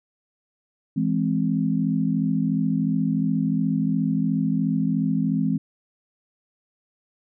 sine chord, E augmented, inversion none, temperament equal, 164.81 / 207.7 / 261.6 Hz, E3 / G#3 / B#3, 0 / 0 / 0 cents, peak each -24 dBFS, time 0.96-5.58 s, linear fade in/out 10 ms, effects none

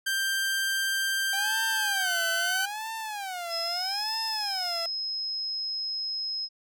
sawtooth tone with pitch glide, 1577 to 1518.9 Hz, G6 to F#6, +10 to +45 cents, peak -22 dBFS, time 0.06-2.66 s, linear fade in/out 10 ms, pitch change -65 cents, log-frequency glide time 2.02-2.08 s
sawtooth tone with vibrato, 775 Hz, G5, 20 cents flat, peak -29 dBFS, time 1.33-4.86 s, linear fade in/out 2 ms, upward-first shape sine, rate 0.78 Hz, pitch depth 250 cents each way
sine tone, 5130 Hz, E8, 48 cents flat, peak -29 dBFS, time 3.49-6.49 s, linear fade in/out 50 ms
effects none

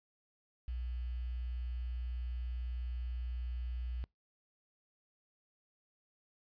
sine tone with quantisation, 60.8 Hz, B1, 26 cents flat, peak -36 dBFS, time 0.68-4.04 s, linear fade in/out 0 ms, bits 10, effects noise-tail reverb RT60 0.2 s tail -26 dB re dry + resampled to 11025 Hz

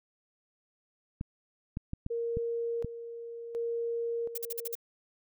clicks, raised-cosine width 5 ms, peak -22 dBFS, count 6, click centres 1.211 / 1.771 / 1.934 / 2.064 / 2.371 / 2.846 s
sine tone with tremolo, 466.2 Hz, A#4, in tune, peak -30 dBFS, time 2.1-4.75 s, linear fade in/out 10 ms, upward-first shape square, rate 0.69 Hz, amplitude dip 65%
violet noise bursts, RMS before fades -35 dBFS, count 6, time 4.35-4.753 s, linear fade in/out 5 ms, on 28 ms, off 47 ms
effects none

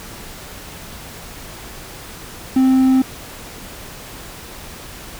triangle tone, 261.6 Hz, C4, in tune, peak -8 dBFS, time 2.56-3.02 s, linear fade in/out 5 ms, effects pink hiss -35 dBFS RMS until 5.19 s

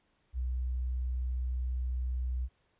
sine tone, 62.6 Hz, B1, 24 cents sharp, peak -30 dBFS, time 0.33-2.49 s, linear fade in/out 50 ms, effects pink hiss -73 dBFS RMS until 2.79 s + resampled to 8000 Hz

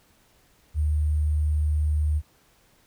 sine tone with sample-and-hold, 75.7 Hz, D#2, 47 cents flat, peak -20 dBFS, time 0.74-2.22 s, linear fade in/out 50 ms, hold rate 8820 Hz, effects pink hiss -61 dBFS RMS until 2.86 s

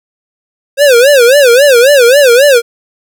square tone with vibrato, 523.3 Hz, C5, in tune, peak -3 dBFS, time 0.77-2.62 s, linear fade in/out 50 ms, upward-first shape sine, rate 3.7 Hz, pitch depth 200 cents each way, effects none

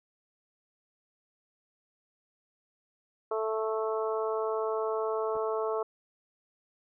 harmonic tone, 219.7 Hz, A3, 2 cents flat, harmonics 2 / 3 / 4 / 5 / 6, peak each -30 / -35 / -39 / -37 / -40 dBFS, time 3.31-5.83 s, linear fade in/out 5 ms
clicks, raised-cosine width 1 ms, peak -32 dBFS, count 2, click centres 5.355 / 5.367 s
effects none

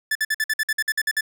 45% pulse tone bursts, 1745 Hz, A6, 15 cents flat, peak -19 dBFS, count 12, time 0.11-1.209 s, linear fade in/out 5 ms, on 43 ms, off 53 ms, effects none

